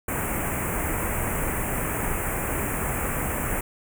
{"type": "band-stop noise", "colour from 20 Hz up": "pink", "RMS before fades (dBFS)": -27, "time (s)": [0.08, 3.61], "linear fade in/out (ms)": 5, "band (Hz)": [2500, 7600], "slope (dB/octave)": 48, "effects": []}